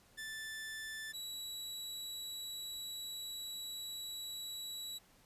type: tone pair in turn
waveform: sawtooth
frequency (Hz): 1760 / 3910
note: A6 / B7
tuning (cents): 0 / -18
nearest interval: octave + major second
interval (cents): 1382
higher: second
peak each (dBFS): -39 / -39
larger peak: neither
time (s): 0.17-1.13 / 1.13-4.99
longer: second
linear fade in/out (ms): 20
effects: pink hiss -66 dBFS RMS until 5.25 s + resampled to 32000 Hz